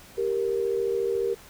sine tone pair together, 392.5 / 466.8 Hz, G4 / A#4, +2 / +2 cents, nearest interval minor third, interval 300 cents, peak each -26 dBFS, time 0.17-1.35 s, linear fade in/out 20 ms, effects pink hiss -49 dBFS RMS until 1.49 s

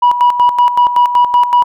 sine tone with tremolo, 974 Hz, B5, 24 cents flat, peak -3 dBFS, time 0.02-1.64 s, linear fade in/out 10 ms, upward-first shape square, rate 5.3 Hz, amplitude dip 70%, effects tanh soft clip ceiling -3 dBFS

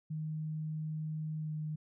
sine tone with pitch glide, 155.56 to 153.86 Hz, D#3 to D#3, 0 to -19 cents, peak -35 dBFS, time 0.1-1.76 s, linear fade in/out 10 ms, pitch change -19 cents, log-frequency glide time 1.4-1.52 s, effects none

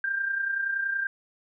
sine tone with amplitude modulation, 1589 Hz, G6, 23 cents sharp, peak -23 dBFS, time 0.04-1.07 s, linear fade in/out 2 ms, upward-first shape sine, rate 30.6 Hz, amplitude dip 55%, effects none

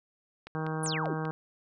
click train, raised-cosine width 0.3 ms, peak -27 dBFS, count 5, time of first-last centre 0.47-1.253 s, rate 5.11 Hz
harmonic tone, 157.6 Hz, D#3, 23 cents sharp, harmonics 1 / 2 / 3 / 4 / 5 / 6 / 7 / 8 / 9 / 10, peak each -33 / -39 / -38 / -47 / -41 / -44 / -43 / -46 / -48 / -44 dBFS, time 0.55-1.31 s, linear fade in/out 0 ms
sine exponential sweep, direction down, 11175 to 250 Hz, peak -32 dBFS, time 0.83-1.14 s, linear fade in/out 5 ms
effects none

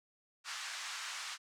pink band-pass noise, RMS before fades -43 dBFS, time 0.44-1.38 s, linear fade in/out 50 ms, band 1100 to 7700 Hz, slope 24 dB/octave, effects none

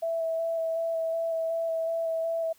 sine tone with vibrato, 657 Hz, E5, 6 cents flat, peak -26 dBFS, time 0.02-2.53 s, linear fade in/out 10 ms, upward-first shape square, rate 2.7 Hz, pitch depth 12 cents each way, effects white hiss -61 dBFS RMS until 2.58 s

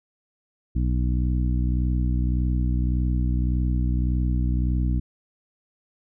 harmonic tone, 61.74 Hz, B1, in tune, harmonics 1 / 2 / 3 / 4 / 5, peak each -21 / -27 / -31 / -33 / -35 dBFS, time 0.75-5 s, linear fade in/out 10 ms, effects none

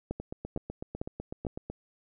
two click trains, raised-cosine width 2 ms, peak -19 / -23 dBFS, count 4 / 13, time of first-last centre 0.11-1.467 / 0.2-1.7 s, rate 2.21 / 8 Hz, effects none

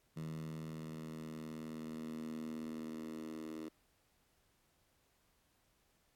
10% pulse tone with high-pass filter sweep, 79 Hz, D#2, 27 cents sharp, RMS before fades -45 dBFS, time 0.16-3.69 s, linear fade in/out 10 ms, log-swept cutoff 160 to 290 Hz, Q 4.9, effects pink hiss -75 dBFS RMS until 6.15 s + AAC 64 kbps

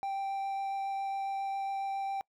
triangle tone with vibrato, 784 Hz, G5, in tune, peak -30 dBFS, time 0.03-2.21 s, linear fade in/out 0 ms, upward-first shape triangle, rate 7.3 Hz, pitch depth 8 cents each way, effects noise-tail reverb RT60 0.1 s tail -26 dB re dry

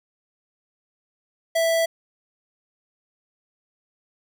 square tone, 659.3 Hz, E5, in tune, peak -19 dBFS, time 1.55-1.86 s, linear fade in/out 10 ms, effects none

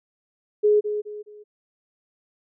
sine tone with echo, 419.3 Hz, G#4, 17 cents sharp, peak -14 dBFS, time 0.63-0.81 s, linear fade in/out 20 ms, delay 210 ms, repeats 3, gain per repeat -9 dB, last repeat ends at 1.44 s, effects none

